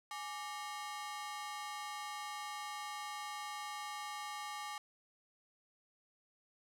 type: ring-modulated tone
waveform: sawtooth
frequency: 1005 Hz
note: B5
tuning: 30 cents sharp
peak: -35 dBFS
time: 0.11-4.78 s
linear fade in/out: 2 ms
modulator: 170 Hz
effects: low-pass 11000 Hz 12 dB/octave + 12-bit